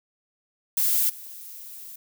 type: noise with level steps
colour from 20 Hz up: violet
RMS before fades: -22 / -41 dBFS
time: 0.77-1.96 s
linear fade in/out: 5 ms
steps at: 1.09 s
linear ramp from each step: 10 ms
effects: none